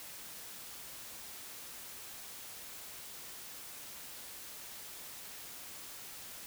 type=silence; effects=white hiss -48 dBFS RMS until 6.46 s